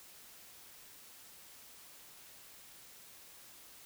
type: silence
effects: white hiss -56 dBFS RMS until 3.85 s